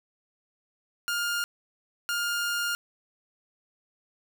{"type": "tone bursts at uneven times", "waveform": "sawtooth", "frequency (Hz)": 1411, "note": "F6", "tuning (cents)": 17, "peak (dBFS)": -23, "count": 2, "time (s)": [[1.08, 1.44], [2.09, 2.75]], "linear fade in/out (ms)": 0, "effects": []}